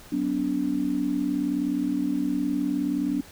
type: tone cluster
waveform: sine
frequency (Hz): 188.3 / 249.7 / 289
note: F#3 / B3 / D4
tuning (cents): +31 / +19 / -28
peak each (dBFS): -32 / -28 / -25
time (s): 0.12-3.21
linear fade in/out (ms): 5
effects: pink hiss -48 dBFS RMS until 3.31 s

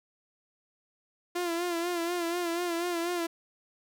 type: tone with vibrato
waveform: sawtooth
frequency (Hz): 344.7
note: F4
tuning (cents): -23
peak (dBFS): -25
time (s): 1.35-3.27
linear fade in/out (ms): 10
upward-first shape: sine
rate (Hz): 4.1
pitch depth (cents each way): 56
effects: none

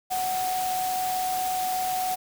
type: tone in noise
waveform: sine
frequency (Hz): 742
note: F#5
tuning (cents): +5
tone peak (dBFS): -25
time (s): 0.1-2.16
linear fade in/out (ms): 20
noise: white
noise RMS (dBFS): -34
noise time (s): 0.1-2.16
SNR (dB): +6
effects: none

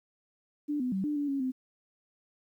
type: tone with pitch steps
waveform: sine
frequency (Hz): 294.4 / 251.3 / 191.7 / 296.6 / 288.7 / 276.1 / 258.4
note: D4 / B3 / G3 / D4 / D4 / C#4 / C4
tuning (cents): +4 / +30 / -38 / +17 / -30 / -7 / -21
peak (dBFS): -28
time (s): 0.68-1.52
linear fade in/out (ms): 20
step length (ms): 120
effects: 11-bit

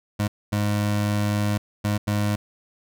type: tone bursts at uneven times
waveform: 25% pulse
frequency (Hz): 103.83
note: G#2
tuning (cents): 0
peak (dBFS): -17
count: 4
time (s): 0.19-0.28 / 0.52-1.58 / 1.84-1.98 / 2.07-2.36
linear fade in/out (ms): 10
effects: none

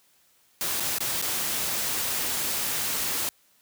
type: noise with dropouts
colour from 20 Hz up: white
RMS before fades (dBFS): -28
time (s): 0.61-3.29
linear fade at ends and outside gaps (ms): 0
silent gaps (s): 0.799-0.804 / 0.984-1.005 / 1.215-1.224
effects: white hiss -63 dBFS RMS until 3.61 s + high-pass 60 Hz 12 dB/octave

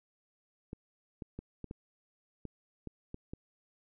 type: clicks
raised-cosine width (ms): 3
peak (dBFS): -28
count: 9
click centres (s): 0.731 / 1.222 / 1.39 / 1.643 / 1.711 / 2.453 / 2.873 / 3.144 / 3.335
effects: none

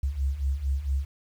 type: beating tone pair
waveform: sine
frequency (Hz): 65.6 / 70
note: C2 / C#2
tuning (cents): +5 / +18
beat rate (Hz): 4.4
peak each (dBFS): -30 / -26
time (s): 0.03-1.05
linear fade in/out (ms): 5
effects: 9-bit

